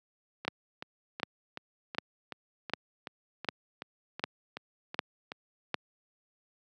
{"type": "two click trains", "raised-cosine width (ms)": 0.3, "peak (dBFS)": [-12, -22], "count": [8, 14], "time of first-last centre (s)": [[0.48, 5.743], [0.45, 5.319]], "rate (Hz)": [1.33, 2.67], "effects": ["high-pass 150 Hz 12 dB/octave"]}